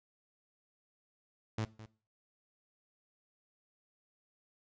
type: tone with echo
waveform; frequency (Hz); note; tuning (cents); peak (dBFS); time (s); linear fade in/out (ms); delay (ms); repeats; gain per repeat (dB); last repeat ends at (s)
sawtooth; 109.8; A2; -3; -29; 1.58-1.65; 5; 210; 1; -15; 1.86
effects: noise-tail reverb RT60 0.4 s tail -19 dB re dry + resampled to 16000 Hz